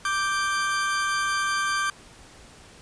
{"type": "tone pair together", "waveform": "40% pulse", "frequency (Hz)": [1174.7, 1568], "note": ["D6", "G6"], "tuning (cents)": [0, 0], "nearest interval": "perfect fourth", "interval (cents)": 500, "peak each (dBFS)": -25, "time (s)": [0.05, 1.9], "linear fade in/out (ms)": 2, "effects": ["pink hiss -49 dBFS RMS until 2.81 s", "resampled to 22050 Hz"]}